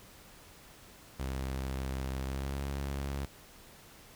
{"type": "tone with pitch glide", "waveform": "sawtooth", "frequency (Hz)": [66.1, 69.11], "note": ["C2", "C#2"], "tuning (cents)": [18, -5], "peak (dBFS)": -30, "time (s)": [1.19, 3.26], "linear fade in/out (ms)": 10, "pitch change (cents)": 77, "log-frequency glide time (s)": [2.22, 2.58], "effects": ["pink hiss -55 dBFS RMS until 4.15 s"]}